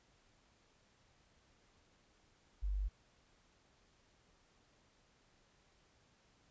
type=tone; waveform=sine; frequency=49 Hz; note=G1; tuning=in tune; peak=-34 dBFS; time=2.62-2.89 s; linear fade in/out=20 ms; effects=pink hiss -71 dBFS RMS until 6.5 s + resampled to 16000 Hz